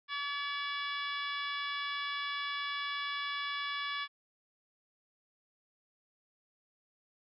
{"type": "harmonic tone with a mistuned harmonic", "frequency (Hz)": 571, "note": "D5", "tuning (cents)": -49, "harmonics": [2, 3, 4, 5, 6, 7, 8, 9], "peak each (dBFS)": [-39, -40, -42, -47, -41, -49, -54, -52], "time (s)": [0.08, 4.08], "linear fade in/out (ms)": 50, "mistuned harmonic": 8, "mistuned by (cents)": 16, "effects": []}